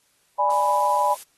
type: chord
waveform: sine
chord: G# diminished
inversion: second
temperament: equal with one note detuned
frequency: 590.4 / 830.6 / 987.8 Hz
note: D5 / G#5 / B5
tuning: +9 / 0 / 0 cents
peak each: -25 / -22 / -20 dBFS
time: 0.38-1.15 s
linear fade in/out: 20 ms
type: noise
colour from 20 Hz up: blue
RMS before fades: -38 dBFS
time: 0.5-1.23 s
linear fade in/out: 0 ms
effects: white hiss -64 dBFS RMS until 1.37 s + AAC 32 kbps